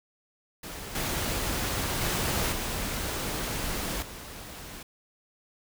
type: noise with level steps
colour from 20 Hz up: pink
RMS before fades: -39 / -30 / -28 / -32 / -42 dBFS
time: 0.63-4.83 s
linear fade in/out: 5 ms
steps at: 0.95 / 2.01 / 2.52 / 4.02 s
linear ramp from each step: 5 ms
effects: none